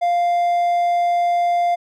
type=tone; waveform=triangle; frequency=698 Hz; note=F5; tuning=1 cent flat; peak=-13 dBFS; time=0.01-1.76 s; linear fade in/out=20 ms; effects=none